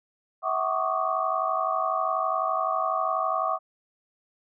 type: tone cluster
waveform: sine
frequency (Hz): 651 / 747 / 1102 / 1154 / 1233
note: E5 / F#5 / C#6 / D6 / D#6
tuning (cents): -22 / +16 / -11 / -31 / -16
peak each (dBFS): -30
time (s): 0.42-3.59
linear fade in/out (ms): 50
effects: none